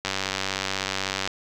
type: click train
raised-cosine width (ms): 0.2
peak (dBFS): -8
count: 119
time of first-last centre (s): 0.05-1.275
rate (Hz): 96.3
effects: none